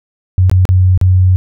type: tone with dropouts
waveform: sine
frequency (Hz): 92.3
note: F#2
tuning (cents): -4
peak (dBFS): -5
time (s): 0.38-1.36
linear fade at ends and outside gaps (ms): 0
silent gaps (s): 0.497-0.514 / 0.653-0.69 / 0.976-1.013
effects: none